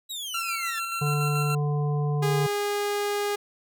sawtooth exponential sweep, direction down, 3925 to 1700 Hz, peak -29 dBFS, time 0.09-0.8 s, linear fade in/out 20 ms
25% pulse tone with tremolo, 1357 Hz, E6, 50 cents sharp, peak -24 dBFS, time 0.34-1.55 s, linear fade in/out 5 ms, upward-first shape square, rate 6.9 Hz, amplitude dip 30%
harmonic tone, 146.83 Hz, D3, in tune, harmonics 1 / 3 / 5 / 7, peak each -23 / -33 / -37 / -40 dBFS, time 1.01-2.47 s, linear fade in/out 10 ms
sawtooth tone, 410 Hz, G#4, 22 cents flat, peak -21 dBFS, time 2.22-3.36 s, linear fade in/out 10 ms
effects none

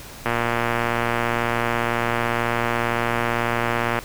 click train, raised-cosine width 0.5 ms, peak -6 dBFS, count 441, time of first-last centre 0.26-3.989 s, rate 118 Hz, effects pink hiss -39 dBFS RMS until 4.04 s

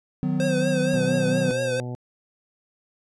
triangle chord, B major, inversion first, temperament equal with one note detuned, 155.56 / 185 / 252.1 Hz, D#3 / F#3 / B3, 0 / 0 / +36 cents, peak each -24 dBFS, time 0.23-1.51 s, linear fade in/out 0 ms
square tone with vibrato, 523.3 Hz, C5, in tune, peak -24 dBFS, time 0.4-1.8 s, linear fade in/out 0 ms, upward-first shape triangle, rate 4.3 Hz, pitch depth 77 cents each way
harmonic tone, 123.47 Hz, B2, in tune, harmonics 1 / 2 / 3 / 4 / 5 / 6 / 7, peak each -30 / -36 / -40 / -42 / -44 / -46 / -47 dBFS, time 0.94-1.95 s, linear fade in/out 0 ms
effects resampled to 24000 Hz

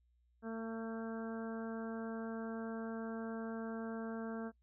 harmonic tone, 225.4 Hz, A3, 42 cents sharp, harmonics 1 / 2 / 3 / 4 / 5 / 6 / 7, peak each -41 / -45 / -50 / -55 / -56 / -54 / -54 dBFS, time 0.42-4.52 s, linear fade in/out 50 ms, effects noise-tail reverb RT60 0.1 s tail -23 dB re dry + added 60 Hz sine -70 dBFS peak until 4.62 s

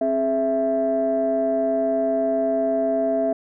sine tone cluster, 265.9 / 419.1 / 662 Hz, C4 / G#4 / E5, +28 / +16 / +7 cents, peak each -24 / -27 / -19 dBFS, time 0.01-3.33 s, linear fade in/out 5 ms, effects tanh soft clip ceiling -12 dBFS

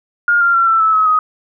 sine tone with pitch steps, 1418 / 1389.6 / 1361.8 / 1334.6 / 1307.8 / 1281.7 / 1256 Hz, F6 / F6 / F6 / E6 / E6 / E6 / D#6, +26 / -9 / -44 / +21 / -14 / -49 / +16 cents, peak -9 dBFS, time 0.28-1.19 s, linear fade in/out 2 ms, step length 130 ms, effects none

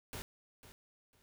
pink noise with echo, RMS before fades -44 dBFS, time 0.13-0.22 s, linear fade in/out 0 ms, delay 500 ms, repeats 2, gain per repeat -13 dB, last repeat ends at 1.22 s, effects none

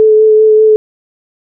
sine tone with vibrato, 432.9 Hz, A4, 28 cents flat, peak -3 dBFS, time 0-0.76 s, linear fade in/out 0 ms, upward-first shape sine, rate 5.1 Hz, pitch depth 14 cents each way, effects none

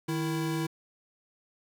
square tone pair together, 155.55 / 329.6 Hz, D#3 / E4, 0 / 0 cents, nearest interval octave + minor second, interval 1300 cents, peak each -32 / -32 dBFS, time 0.08-0.67 s, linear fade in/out 10 ms, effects 10-bit

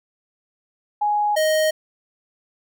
sine / square tone pair in turn, 833 / 624 Hz, G#5 / D#5, +5 / +5 cents, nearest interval perfect fourth, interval 500 cents, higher first, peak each -17 dBFS, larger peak neither, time 1.01-1.36 / 1.36-1.71 s, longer neither, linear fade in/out 10 ms, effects none

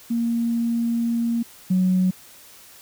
sine tone pair in turn, 233.1 / 184.78 Hz, A#3 / F#3, 0 / -2 cents, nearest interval major third, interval 402 cents, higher first, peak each -19 / -15 dBFS, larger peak second, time 0.1-1.43 / 1.7-2.11 s, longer first, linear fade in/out 10 ms, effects tanh soft clip ceiling -11 dBFS + white hiss -47 dBFS RMS until 2.81 s

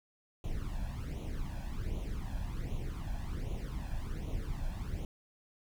brown noise with flanger, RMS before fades -37 dBFS, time 0.44-5.05 s, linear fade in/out 2 ms, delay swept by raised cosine 0.3 to 1.22 ms, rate 1.3 Hz, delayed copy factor +0.75, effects none

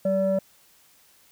sine tone pair together, 192.55 / 577 Hz, G3 / D5, -31 / -31 cents, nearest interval octave + perfect fifth, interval 1900 cents, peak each -24 / -20 dBFS, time 0.05-0.39 s, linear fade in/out 5 ms, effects tanh soft clip ceiling -16 dBFS + white hiss -58 dBFS RMS until 1.31 s

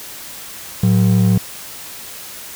triangle ring-modulated tone, 146.83 Hz, D3, in tune, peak -5 dBFS, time 0.83-1.38 s, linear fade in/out 5 ms, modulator 36.3 Hz, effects white hiss -33 dBFS RMS until 2.55 s

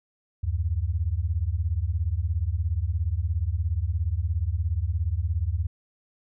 sine beating tone pair, 75 / 92 Hz, D2 / F#2, +37 / -9 cents, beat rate 17 Hz, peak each -26 dBFS, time 0.43-5.67 s, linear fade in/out 10 ms, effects none

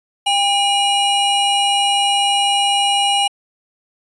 square tone pair together, 802 / 2890 Hz, G5 / F#7, +39 / -41 cents, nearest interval octave + minor seventh, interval 2220 cents, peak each -17 dBFS, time 0.26-3.28 s, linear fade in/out 10 ms, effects resampled to 22050 Hz

